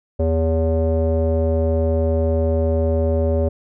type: tone with low-pass filter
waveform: square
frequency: 80.9 Hz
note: E2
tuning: 32 cents flat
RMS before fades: -18 dBFS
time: 0.19-3.49 s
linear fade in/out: 10 ms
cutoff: 520 Hz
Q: 7.9
effects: none